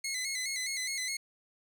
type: tone with vibrato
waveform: 15% pulse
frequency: 2093 Hz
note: C7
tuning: in tune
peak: -26 dBFS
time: 0.04-1.17 s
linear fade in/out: 5 ms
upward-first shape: square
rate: 4.8 Hz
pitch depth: 61 cents each way
effects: none